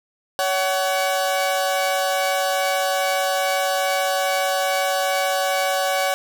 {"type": "tone pair together", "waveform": "sawtooth", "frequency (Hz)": [564, 752.8], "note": ["C#5", "F#5"], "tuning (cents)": [30, 30], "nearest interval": "perfect fourth", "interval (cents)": 500, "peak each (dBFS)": -18, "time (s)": [0.39, 6.14], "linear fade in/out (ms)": 0, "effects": []}